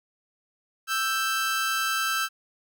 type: tone pair together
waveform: sawtooth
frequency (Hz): 1320.2 / 1570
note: E6 / G6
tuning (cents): +2 / +2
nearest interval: minor third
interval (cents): 300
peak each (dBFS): -23 / -24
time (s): 0.87-2.29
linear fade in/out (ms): 50
effects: none